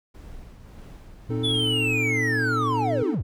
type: noise with tremolo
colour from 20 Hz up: brown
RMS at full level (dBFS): -41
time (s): 0.14-1.99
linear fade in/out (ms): 10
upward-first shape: triangle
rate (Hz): 1.7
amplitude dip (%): 45
type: tone with vibrato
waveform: triangle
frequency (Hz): 116.54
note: A#2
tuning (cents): 0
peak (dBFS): -25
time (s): 1.29-3.03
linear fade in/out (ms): 5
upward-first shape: triangle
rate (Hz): 10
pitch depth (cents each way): 33
type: chord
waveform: triangle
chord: A diminished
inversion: first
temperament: equal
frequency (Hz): 261.6 / 311.1 / 440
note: C4 / Eb4 / A4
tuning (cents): 0 / 0 / 0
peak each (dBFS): -29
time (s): 1.3-3.15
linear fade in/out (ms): 5
type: linear sweep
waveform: triangle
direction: down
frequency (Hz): 3492 to 55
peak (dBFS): -21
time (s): 1.43-3.23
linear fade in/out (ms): 20
effects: none